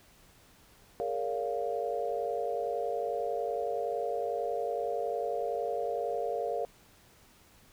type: chord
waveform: sine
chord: Bb minor seventh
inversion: third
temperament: equal with one note detuned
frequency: 415.3 / 466.2 / 568.6 / 698.5 Hz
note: Ab4 / Bb4 / Db5 / F5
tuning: 0 / 0 / +44 / 0 cents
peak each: -38 / -34 / -36 / -35 dBFS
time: 1-6.65 s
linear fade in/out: 0 ms
effects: pink hiss -60 dBFS RMS until 7.72 s